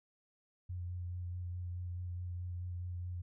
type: tone with vibrato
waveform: sine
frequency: 88.9 Hz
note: F2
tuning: 31 cents sharp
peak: -38 dBFS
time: 0.69-3.22 s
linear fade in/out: 10 ms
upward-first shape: sine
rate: 4.7 Hz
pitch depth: 18 cents each way
effects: none